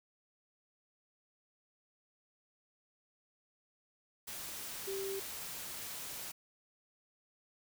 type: tone in noise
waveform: sine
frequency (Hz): 389.7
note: G4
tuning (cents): -10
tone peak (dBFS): -37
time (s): 4.87-5.2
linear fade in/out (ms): 10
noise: white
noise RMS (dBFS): -44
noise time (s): 4.27-6.32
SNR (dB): +4
effects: none